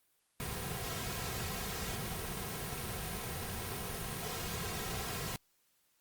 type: noise with comb filter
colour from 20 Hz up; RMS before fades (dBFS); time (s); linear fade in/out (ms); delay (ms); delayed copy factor
pink; -39; 0.4-5.36; 0; 3.4; -0.65
effects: white hiss -74 dBFS RMS until 6 s + Opus 32 kbps